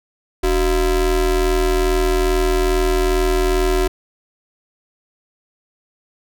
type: ring-modulated tone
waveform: square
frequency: 164.81 Hz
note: E3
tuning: in tune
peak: -12 dBFS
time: 0.43-3.88 s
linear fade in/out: 10 ms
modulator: 206 Hz
effects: none

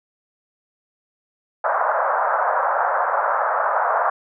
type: band-pass noise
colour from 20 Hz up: pink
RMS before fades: -20 dBFS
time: 1.64-4.1 s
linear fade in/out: 5 ms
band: 580 to 1500 Hz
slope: 48 dB/octave
effects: none

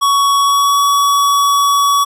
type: tone with pitch glide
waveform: square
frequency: 1120 to 1131.7 Hz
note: C#6 to C#6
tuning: +18 to +35 cents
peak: -10 dBFS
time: 0.01-2.05 s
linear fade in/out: 20 ms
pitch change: +17 cents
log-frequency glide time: 0.38-0.8 s
effects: resampled to 32000 Hz

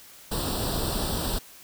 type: noise with comb filter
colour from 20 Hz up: pink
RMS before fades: -28 dBFS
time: 0.31-1.39 s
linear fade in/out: 10 ms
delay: 0.23 ms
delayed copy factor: +0.85
effects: white hiss -49 dBFS RMS until 1.63 s

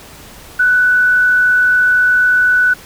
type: tone with frequency modulation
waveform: sine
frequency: 1488 Hz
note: F#6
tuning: 9 cents sharp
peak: -8 dBFS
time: 0.59-2.74 s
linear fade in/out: 10 ms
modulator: 54 Hz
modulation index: 0.23
effects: pink hiss -37 dBFS RMS until 2.85 s

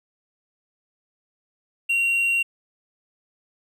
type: tone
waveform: triangle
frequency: 2752 Hz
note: F7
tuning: 26 cents flat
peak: -17 dBFS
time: 1.89-2.43 s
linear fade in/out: 10 ms
effects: none

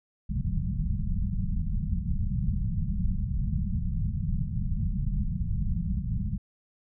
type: low-pass noise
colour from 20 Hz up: pink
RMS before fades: -28 dBFS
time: 0.29-6.38 s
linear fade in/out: 10 ms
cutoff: 210 Hz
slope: 96 dB/octave
effects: none

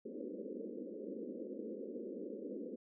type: band-pass noise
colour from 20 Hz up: white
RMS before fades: -45 dBFS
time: 0.05-2.76 s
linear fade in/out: 10 ms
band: 200 to 530 Hz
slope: 96 dB/octave
effects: none

